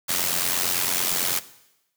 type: noise with amplitude modulation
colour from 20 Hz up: white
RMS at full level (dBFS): -21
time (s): 0.08-1.4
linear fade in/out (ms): 20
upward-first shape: sine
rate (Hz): 89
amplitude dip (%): 70
effects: noise-tail reverb RT60 0.9 s tail -17 dB re dry + high-pass 80 Hz 12 dB/octave